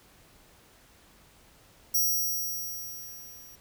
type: tone with level ramp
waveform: 15% pulse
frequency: 5700 Hz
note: F8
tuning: 34 cents sharp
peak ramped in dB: -16 to -43 dBFS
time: 1.94-3.56 s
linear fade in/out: 10 ms
effects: pink hiss -58 dBFS RMS until 3.6 s